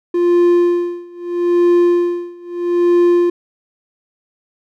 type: tone with tremolo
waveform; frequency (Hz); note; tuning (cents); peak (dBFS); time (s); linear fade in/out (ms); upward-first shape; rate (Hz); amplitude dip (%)
triangle; 349.2; F4; 0; -6; 0.14-3.3; 5; sine; 0.78; 95
effects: none